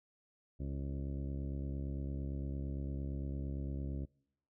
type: harmonic tone with a mistuned harmonic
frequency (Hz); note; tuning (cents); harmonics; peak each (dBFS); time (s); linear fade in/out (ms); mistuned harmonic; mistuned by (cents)
68.8; C#2; -12; 1 / 2 / 3 / 4 / 5 / 6 / 7 / 8 / 9; -39 / -42 / -48 / -47 / -52 / -60 / -61 / -58 / -62; 0.59-4.06; 20; 6; +17
effects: noise-tail reverb RT60 0.8 s tail -26 dB re dry